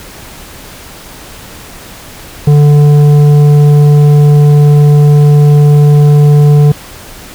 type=tone with tanh clipping; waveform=sine; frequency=146.83 Hz; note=D3; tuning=in tune; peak=-3 dBFS; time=2.47-6.72 s; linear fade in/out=5 ms; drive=9 dB; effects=pink hiss -30 dBFS RMS until 7.34 s